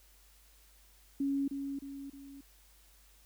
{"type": "tone with echo", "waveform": "sine", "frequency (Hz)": 277.2, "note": "C#4", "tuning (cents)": 0, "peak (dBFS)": -29, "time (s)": [1.2, 1.48], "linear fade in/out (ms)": 5, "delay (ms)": 310, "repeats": 3, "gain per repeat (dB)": -6, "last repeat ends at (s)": 2.41, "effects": ["added 50 Hz sine -62 dBFS peak until 3.25 s", "white hiss -64 dBFS RMS until 3.25 s"]}